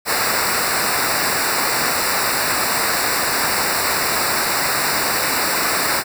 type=noise with comb filter; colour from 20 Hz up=pink; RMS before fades=-19 dBFS; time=0.05-6.04 s; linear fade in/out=50 ms; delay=0.31 ms; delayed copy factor=-1; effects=none